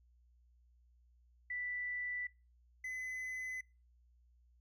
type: tone pair in turn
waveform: sine / triangle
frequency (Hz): 1975.5 / 2022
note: B6 / B6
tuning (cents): 0 / +40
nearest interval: unison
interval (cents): 40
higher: second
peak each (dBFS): -38 / -38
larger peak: neither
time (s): 1.5-2.27 / 2.84-3.61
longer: neither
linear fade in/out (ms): 5
effects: noise-tail reverb RT60 0.3 s tail -22 dB re dry + added 60 Hz sine -65 dBFS peak until 4.6 s